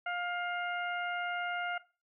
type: harmonic tone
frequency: 706 Hz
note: F5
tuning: 19 cents sharp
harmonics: 1 / 2 / 3 / 4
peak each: -37 / -36 / -41 / -46 dBFS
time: 0.06-1.78 s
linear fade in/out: 5 ms
effects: noise-tail reverb RT60 0.3 s tail -17 dB re dry

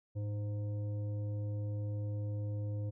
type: tone with frequency modulation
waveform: sine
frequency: 105.1 Hz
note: G#2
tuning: 21 cents sharp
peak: -34 dBFS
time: 0.15-2.91 s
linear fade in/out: 20 ms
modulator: 412 Hz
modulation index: 0.37
effects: none

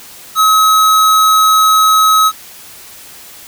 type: tone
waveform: square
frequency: 1280 Hz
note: D#6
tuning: 49 cents sharp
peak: -7 dBFS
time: 0.35-2.32 s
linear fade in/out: 50 ms
effects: white hiss -35 dBFS RMS until 3.47 s

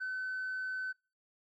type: tone with tanh clipping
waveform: triangle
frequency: 1518 Hz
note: F#6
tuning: 44 cents sharp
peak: -35 dBFS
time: 0-0.93 s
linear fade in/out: 20 ms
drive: 5 dB
effects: noise-tail reverb RT60 0.3 s tail -24 dB re dry

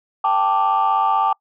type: chord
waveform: sine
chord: G suspended second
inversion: none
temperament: equal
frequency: 784 / 880 / 1174.7 Hz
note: G5 / A5 / D6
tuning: 0 / 0 / 0 cents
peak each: -18 dBFS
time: 0.24-1.33 s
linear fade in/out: 5 ms
effects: noise-tail reverb RT60 0.1 s tail -25 dB re dry + tanh soft clip ceiling -9 dBFS

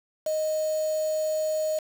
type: tone with quantisation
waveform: sine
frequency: 622.3 Hz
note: D#5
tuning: in tune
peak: -24 dBFS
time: 0.26-1.79 s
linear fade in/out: 5 ms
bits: 6
effects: none

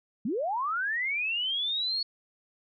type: linear sweep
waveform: sine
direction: up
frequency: 185 to 4400 Hz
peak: -27 dBFS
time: 0.25-2.03 s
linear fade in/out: 5 ms
effects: none

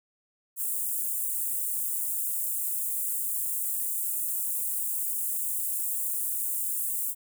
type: high-pass noise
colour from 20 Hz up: white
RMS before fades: -30 dBFS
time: 0.56-7.15 s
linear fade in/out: 50 ms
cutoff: 7900 Hz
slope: 48 dB/octave
effects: none

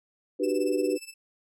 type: chord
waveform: sine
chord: G major seventh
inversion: second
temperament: equal with one note detuned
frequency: 299.8 / 370 / 392 / 493.9 Hz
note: D4 / F#4 / G4 / B4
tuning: +36 / 0 / 0 / 0 cents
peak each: -29 dBFS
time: 0.39-0.98 s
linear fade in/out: 20 ms
type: tone with tremolo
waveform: 15% pulse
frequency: 2637 Hz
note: E7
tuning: in tune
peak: -31 dBFS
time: 0.43-1.14 s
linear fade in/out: 10 ms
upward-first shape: sine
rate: 17 Hz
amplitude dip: 85%
effects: none

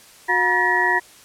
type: tone cluster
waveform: sine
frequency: 363.3 / 718 / 960 / 1743 / 1904 Hz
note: F#4 / F5 / B5 / A6 / A#6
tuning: -32 / +48 / -49 / -17 / +36 cents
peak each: -26 / -27 / -21 / -23 / -19 dBFS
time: 0.28-1 s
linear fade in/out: 20 ms
effects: white hiss -47 dBFS RMS until 1.24 s + low-pass 11000 Hz 12 dB/octave

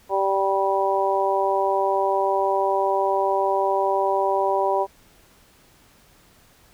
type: harmonic tone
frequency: 194.8 Hz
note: G3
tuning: 11 cents flat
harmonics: 2 / 3 / 4 / 5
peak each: -24 / -24 / -24 / -24 dBFS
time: 0.09-4.87 s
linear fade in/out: 50 ms
effects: pink hiss -55 dBFS RMS until 6.73 s

